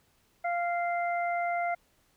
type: harmonic tone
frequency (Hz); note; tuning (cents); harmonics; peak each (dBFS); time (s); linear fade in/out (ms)
695; F5; -9; 1 / 2 / 3; -28 / -38 / -36; 0.44-1.75; 10
effects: pink hiss -68 dBFS RMS until 2.16 s